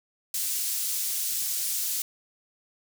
pink high-pass noise, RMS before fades -29 dBFS, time 0.34-2.02 s, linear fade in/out 2 ms, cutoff 6700 Hz, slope 12 dB/octave, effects none

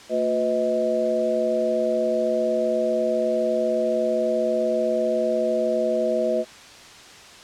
sine tone cluster, 227.9 / 358.2 / 502 / 630 Hz, A#3 / F4 / B4 / D#5, -39 / +44 / +28 / +21 cents, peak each -29 / -28 / -25 / -22 dBFS, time 0.09-6.45 s, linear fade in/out 50 ms, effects white hiss -44 dBFS RMS until 7.43 s + low-pass 6000 Hz 12 dB/octave

